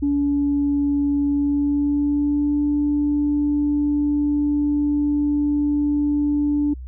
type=tone with pitch glide; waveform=sine; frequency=285.4 to 292.1 Hz; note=D4 to D4; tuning=-49 to -9 cents; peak=-16 dBFS; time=0.02-6.74 s; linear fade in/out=10 ms; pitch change=+40 cents; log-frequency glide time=1.29-2.62 s; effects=tanh soft clip ceiling -12 dBFS + added 63 Hz sine -31 dBFS peak until 6.87 s